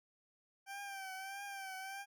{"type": "tone with vibrato", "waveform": "20% pulse", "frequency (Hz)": 780, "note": "G5", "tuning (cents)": -9, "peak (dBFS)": -39, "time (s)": [0.66, 2.06], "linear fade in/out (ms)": 50, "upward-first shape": "triangle", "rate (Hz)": 1.6, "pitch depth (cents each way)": 62, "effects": []}